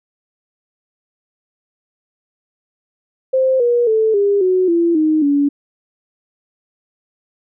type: tone with pitch steps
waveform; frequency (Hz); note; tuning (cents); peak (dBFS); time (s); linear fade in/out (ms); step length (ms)
sine; 523 / 479.6 / 439.8 / 403.3 / 369.8 / 339.1 / 311 / 285.2; C5 / A#4 / A4 / G4 / F#4 / E4 / D#4 / C#4; -1 / +49 / -1 / +49 / -1 / +49 / -1 / +49; -11; 3.33-5.49; 10; 270
effects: none